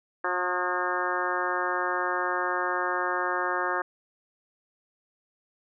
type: harmonic tone with a mistuned harmonic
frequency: 180 Hz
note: F#3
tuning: 47 cents flat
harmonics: 2 / 3 / 4 / 5 / 6 / 7 / 8 / 9 / 10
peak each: -34 / -35 / -35 / -34 / -33 / -32 / -36 / -32 / -38 dBFS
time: 0.24-3.82 s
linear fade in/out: 5 ms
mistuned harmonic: 7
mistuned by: -22 cents
effects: none